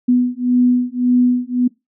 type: beating tone pair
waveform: sine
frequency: 246.6 / 248.4 Hz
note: B3 / B3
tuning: -2 / +10 cents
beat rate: 1.8 Hz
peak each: -15 dBFS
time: 0.08-1.68 s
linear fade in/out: 10 ms
effects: noise-tail reverb RT60 0.2 s tail -21 dB re dry